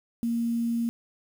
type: tone with quantisation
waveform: sine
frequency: 233.1 Hz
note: A#3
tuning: in tune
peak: -24 dBFS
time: 0.23-0.89 s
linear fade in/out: 0 ms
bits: 8
effects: none